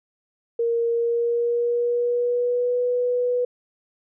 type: tone with pitch glide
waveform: sine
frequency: 466.2 to 491.9 Hz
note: A#4 to B4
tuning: 0 to -7 cents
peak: -19 dBFS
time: 0.59-3.45 s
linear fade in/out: 5 ms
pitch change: +93 cents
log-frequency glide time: 0.89-2.78 s
effects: none